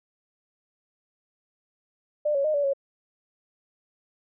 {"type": "tone with pitch steps", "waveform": "sine", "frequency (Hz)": [597, 556, 615, 574, 552], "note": ["D5", "C#5", "D#5", "D5", "C#5"], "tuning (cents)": [28, 5, -20, -40, -7], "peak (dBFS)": -21, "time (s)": [2.25, 2.735], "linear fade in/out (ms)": 10, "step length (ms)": 97, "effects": []}